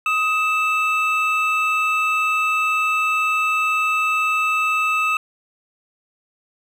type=tone pair together; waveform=triangle; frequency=1260 / 2638 Hz; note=D#6 / E7; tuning=+21 / +1 cents; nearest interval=octave + minor second; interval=1280 cents; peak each=-18 dBFS; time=0.06-5.17 s; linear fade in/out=2 ms; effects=none